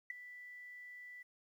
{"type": "tone with ADSR envelope", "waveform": "sine", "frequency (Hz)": 1976, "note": "B6", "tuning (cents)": 0, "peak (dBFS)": -34, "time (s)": [0.1, 1.23], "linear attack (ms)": 4, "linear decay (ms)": 9, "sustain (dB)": -15, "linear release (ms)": 11, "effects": ["tanh soft clip ceiling -30 dBFS", "12-bit"]}